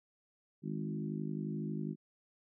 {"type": "harmonic tone with a mistuned harmonic", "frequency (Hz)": 51.91, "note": "G#1", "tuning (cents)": 0, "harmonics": [3, 4, 5, 6, 7], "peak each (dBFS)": [-39, -40, -44, -45, -47], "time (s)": [0.62, 1.96], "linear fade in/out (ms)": 50, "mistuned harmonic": 3, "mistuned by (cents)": 17, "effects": []}